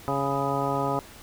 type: harmonic tone with a mistuned harmonic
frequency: 138.59 Hz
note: C#3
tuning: in tune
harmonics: 1 / 2 / 3 / 4 / 5 / 6 / 7 / 9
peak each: -32 / -32 / -32 / -32 / -32 / -32 / -32 / -32 dBFS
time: 0.08-0.99 s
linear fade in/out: 0 ms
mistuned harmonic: 7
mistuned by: +33 cents
effects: pink hiss -47 dBFS RMS until 1.22 s